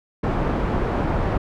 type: low-pass noise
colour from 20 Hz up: pink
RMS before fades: -22 dBFS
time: 0.23-1.38 s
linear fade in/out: 10 ms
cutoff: 1100 Hz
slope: 12 dB/octave
effects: none